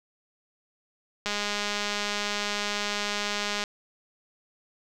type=click train; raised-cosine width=0.2 ms; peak=-12 dBFS; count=491; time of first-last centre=1.26-3.639 s; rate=206 Hz; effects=none